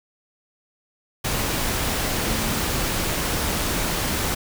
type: tone in noise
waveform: sine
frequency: 220 Hz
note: A3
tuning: in tune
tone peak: -30 dBFS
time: 2.25-2.61 s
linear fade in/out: 10 ms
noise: pink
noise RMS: -24 dBFS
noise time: 1.24-4.35 s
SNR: -9 dB
effects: none